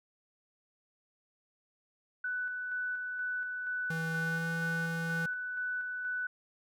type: tone with tremolo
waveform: sine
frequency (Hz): 1491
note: F#6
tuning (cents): +13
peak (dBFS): -32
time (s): 2.24-6.27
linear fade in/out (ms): 5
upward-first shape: square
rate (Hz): 2.1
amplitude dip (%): 30
type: tone with pitch glide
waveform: square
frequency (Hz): 162.6 to 165.54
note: E3 to E3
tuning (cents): -23 to +8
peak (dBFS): -35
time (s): 3.9-5.26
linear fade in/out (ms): 5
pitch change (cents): +31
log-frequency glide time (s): 4.17-4.48
effects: none